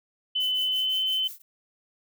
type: tone with pitch glide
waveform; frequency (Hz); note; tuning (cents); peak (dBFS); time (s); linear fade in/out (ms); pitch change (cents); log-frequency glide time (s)
sine; 3024 to 3056; F#7 to G7; +37 to -45; -23; 0.35-1.28; 10; +18; 0.62-0.99
type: noise with tremolo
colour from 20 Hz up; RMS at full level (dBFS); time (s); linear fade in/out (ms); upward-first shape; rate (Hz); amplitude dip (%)
violet; -39; 0.4-1.42; 5; triangle; 5.8; 100
effects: none